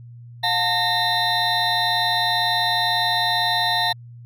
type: tone cluster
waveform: triangle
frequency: 712 / 894 / 1839 / 3645 / 4019 Hz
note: F5 / A5 / A#6 / A#7 / B7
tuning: +33 / +27 / -24 / -40 / +30 cents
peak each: -23 dBFS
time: 0.43-3.93 s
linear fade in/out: 10 ms
effects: added 119 Hz sine -38 dBFS peak until 4.25 s